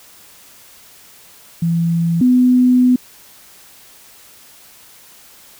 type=tone pair in turn; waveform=sine; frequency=167.9 / 250.7 Hz; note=E3 / B3; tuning=+32 / +26 cents; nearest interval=perfect fifth; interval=694 cents; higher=second; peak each=-13 / -8 dBFS; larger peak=second; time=1.62-2.21 / 2.21-2.96 s; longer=second; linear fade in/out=5 ms; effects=white hiss -44 dBFS RMS until 5.59 s